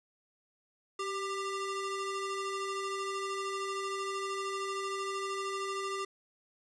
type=ring-modulated tone; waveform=40% pulse; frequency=791 Hz; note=G5; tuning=15 cents sharp; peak=-30 dBFS; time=0.99-6.05 s; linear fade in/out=5 ms; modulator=402 Hz; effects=resampled to 22050 Hz

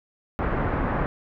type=low-pass noise; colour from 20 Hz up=pink; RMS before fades=-25 dBFS; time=0.39-1.06 s; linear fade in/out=0 ms; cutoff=1700 Hz; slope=24 dB/octave; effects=none

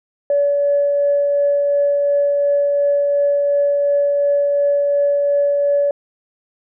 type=tone with tremolo; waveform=sine; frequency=571 Hz; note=D5; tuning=49 cents flat; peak=-11 dBFS; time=0.3-5.91 s; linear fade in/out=2 ms; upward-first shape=triangle; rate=2.8 Hz; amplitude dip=25%; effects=tanh soft clip ceiling -7 dBFS

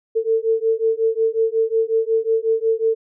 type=beating tone pair; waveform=sine; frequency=445.7 / 451.2 Hz; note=A4 / A4; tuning=+22 / +44 cents; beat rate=5.5 Hz; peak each=-19 dBFS; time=0.15-2.95 s; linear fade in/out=20 ms; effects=none

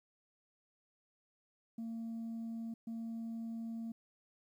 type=tone bursts at uneven times; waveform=sine; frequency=227.9 Hz; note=A#3; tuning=39 cents flat; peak=-37 dBFS; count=2; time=1.78-2.74 / 2.87-3.92 s; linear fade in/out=5 ms; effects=tanh soft clip ceiling -38 dBFS + 12-bit

